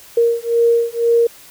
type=beating tone pair; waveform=sine; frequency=466.2 / 468.2 Hz; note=A#4 / A#4; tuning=0 / +8 cents; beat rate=2 Hz; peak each=-15 dBFS; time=0.17-1.27 s; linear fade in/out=5 ms; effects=white hiss -42 dBFS RMS until 1.5 s